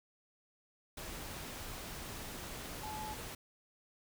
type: tone in noise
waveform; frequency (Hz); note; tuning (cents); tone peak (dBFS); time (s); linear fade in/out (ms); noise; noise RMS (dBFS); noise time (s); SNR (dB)
sine; 858; A5; -44; -42; 2.83-3.14; 5; pink; -45; 0.97-3.35; 0
effects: none